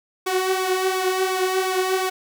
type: tone with flanger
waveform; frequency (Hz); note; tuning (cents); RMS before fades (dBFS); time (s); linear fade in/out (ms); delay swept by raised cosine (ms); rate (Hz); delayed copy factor
sawtooth; 374.4; F#4; +20; -22; 0.26-2.1; 10; 0.84 to 3.74; 2.8; +0.6
effects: none